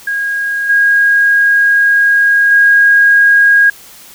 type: tone with level steps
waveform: sine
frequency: 1635 Hz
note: G#6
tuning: 28 cents flat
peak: -13 / -6 / -4 dBFS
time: 0.07-3.7 s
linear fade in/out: 5 ms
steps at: 0.69 / 2.51 s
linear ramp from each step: 10 ms
effects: white hiss -37 dBFS RMS until 4.14 s